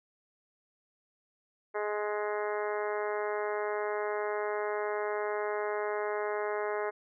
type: harmonic tone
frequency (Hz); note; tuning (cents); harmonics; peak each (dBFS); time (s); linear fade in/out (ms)
209.3; G#3; +14; 2 / 3 / 4 / 5 / 6 / 7 / 8 / 9 / 10; -33 / -37 / -39 / -41 / -43 / -44 / -45 / -46 / -47; 1.74-6.91; 20
effects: none